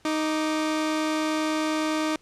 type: tone pair together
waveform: sawtooth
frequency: 311.1 / 1174.6 Hz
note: D#4 / D6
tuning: 0 / 0 cents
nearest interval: octave + major seventh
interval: 2300 cents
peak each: -20 / -30 dBFS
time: 0.05-2.16 s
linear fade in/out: 2 ms
effects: pink hiss -59 dBFS RMS until 2.21 s + low-pass 8000 Hz 12 dB/octave